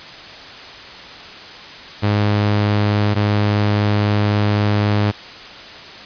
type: tone pair in turn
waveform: sawtooth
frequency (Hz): 103.83 / 103.83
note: G#2 / G#2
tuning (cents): 0 / 0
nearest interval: unison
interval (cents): 0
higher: neither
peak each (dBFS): -10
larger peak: neither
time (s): 2.02-3.15 / 3.15-5.12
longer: second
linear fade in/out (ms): 20
effects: white hiss -35 dBFS RMS until 6.05 s + resampled to 11025 Hz